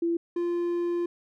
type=tone pair in turn; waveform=sine / triangle; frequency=338 / 346.7 Hz; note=E4 / F4; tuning=+43 / -13 cents; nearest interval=unison; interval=44 cents; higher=second; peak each=-23 dBFS; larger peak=neither; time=0.02-0.17 / 0.36-1.06 s; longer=second; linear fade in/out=5 ms; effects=none